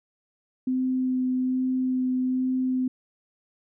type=tone with vibrato; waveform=sine; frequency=256.4 Hz; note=C4; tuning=35 cents flat; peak=-22 dBFS; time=0.67-2.88 s; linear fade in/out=5 ms; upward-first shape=sine; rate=1.2 Hz; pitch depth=9 cents each way; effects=none